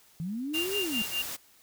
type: linear two-way sweep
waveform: sine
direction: up then down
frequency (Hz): 155.56 to 415.3 to 199.3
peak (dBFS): -31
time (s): 0.2-1.02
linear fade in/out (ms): 0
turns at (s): 0.77
type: noise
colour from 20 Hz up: white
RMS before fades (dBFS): -37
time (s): 0.53-1.37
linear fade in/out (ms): 20
type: tone with tremolo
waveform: sine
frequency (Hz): 2794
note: F7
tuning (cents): 0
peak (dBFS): -27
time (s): 0.54-1.22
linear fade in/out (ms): 2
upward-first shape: sine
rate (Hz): 5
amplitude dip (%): 95
effects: white hiss -60 dBFS RMS until 1.62 s